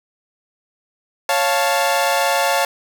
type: chord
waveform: sawtooth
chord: Db augmented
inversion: none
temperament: equal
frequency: 554.4 / 698.5 / 880 Hz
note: Db5 / F5 / A5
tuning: 0 / 0 / 0 cents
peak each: -16 dBFS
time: 1.29-2.65 s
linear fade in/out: 2 ms
effects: none